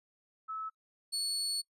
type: tone pair in turn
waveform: sine / 30% pulse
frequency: 1300 / 4411 Hz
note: E6 / C#8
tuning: -24 / -9 cents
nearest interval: octave + major sixth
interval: 2115 cents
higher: second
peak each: -36 / -29 dBFS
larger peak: second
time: 0.48-0.7 / 1.12-1.62 s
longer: second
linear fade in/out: 20 ms
effects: noise-tail reverb RT60 0.1 s tail -24 dB re dry + resampled to 32000 Hz